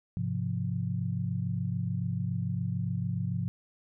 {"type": "chord", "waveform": "sine", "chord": "F minor", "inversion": "first", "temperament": "equal", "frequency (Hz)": [103.83, 130.81, 174.61], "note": ["Ab2", "C3", "F3"], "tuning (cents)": [0, 0, 0], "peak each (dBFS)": -33, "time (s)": [0.17, 3.48], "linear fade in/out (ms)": 0, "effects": []}